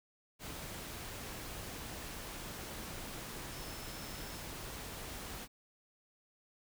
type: tone in noise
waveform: sine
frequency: 5274 Hz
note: E8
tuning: in tune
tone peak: -55 dBFS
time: 3.5-4.42 s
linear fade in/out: 50 ms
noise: pink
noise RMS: -45 dBFS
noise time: 0.39-5.48 s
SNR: -13 dB
effects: none